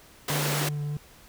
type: high-pass noise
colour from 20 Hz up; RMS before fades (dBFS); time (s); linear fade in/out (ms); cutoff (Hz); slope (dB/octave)
pink; -29; 0.28-0.69; 5; 250; 24
type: tone with vibrato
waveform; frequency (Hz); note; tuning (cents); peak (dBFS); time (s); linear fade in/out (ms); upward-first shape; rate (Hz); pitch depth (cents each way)
triangle; 147.2; D3; +4; -26; 0.3-0.97; 2; triangle; 3.3; 13
effects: pink hiss -53 dBFS RMS until 1.28 s